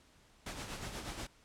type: noise with tremolo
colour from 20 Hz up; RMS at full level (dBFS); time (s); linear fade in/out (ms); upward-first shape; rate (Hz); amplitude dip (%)
pink; -41; 0.46-1.27; 5; sine; 8.3; 50
effects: pink hiss -65 dBFS RMS until 1.44 s + low-pass 9000 Hz 12 dB/octave